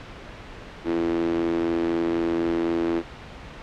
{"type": "tone with high-pass filter", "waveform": "sawtooth", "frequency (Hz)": 84, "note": "E2", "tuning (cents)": 33, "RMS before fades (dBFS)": -24, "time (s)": [0.84, 3.03], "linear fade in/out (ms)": 50, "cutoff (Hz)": 320, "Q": 6.6, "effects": ["pink hiss -40 dBFS RMS until 3.62 s", "low-pass 3000 Hz 12 dB/octave"]}